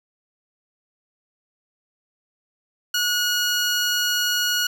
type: tone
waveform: 15% pulse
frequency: 1451 Hz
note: F#6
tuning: 34 cents flat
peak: -13 dBFS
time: 2.94-4.67 s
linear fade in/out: 5 ms
effects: none